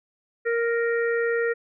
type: harmonic tone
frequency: 466.2 Hz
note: A#4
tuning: in tune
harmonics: 1 / 3 / 4 / 5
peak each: -22 / -31 / -29 / -42 dBFS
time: 0.45-1.54 s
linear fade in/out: 20 ms
effects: none